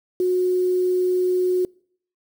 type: tone with quantisation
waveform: sine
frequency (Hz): 364.4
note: F#4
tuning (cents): -26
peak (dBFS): -17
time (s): 0.2-1.65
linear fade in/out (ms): 2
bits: 7
effects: noise-tail reverb RT60 0.6 s tail -26 dB re dry